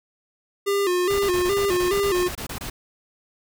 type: tone with vibrato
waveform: square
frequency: 378.9 Hz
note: F#4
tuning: 41 cents sharp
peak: -20 dBFS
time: 0.66-2.29 s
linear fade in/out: 20 ms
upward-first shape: square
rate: 2.4 Hz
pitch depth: 96 cents each way
type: noise bursts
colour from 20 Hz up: pink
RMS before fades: -32 dBFS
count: 14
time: 1.1-2.7 s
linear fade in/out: 5 ms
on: 92 ms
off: 24 ms
effects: none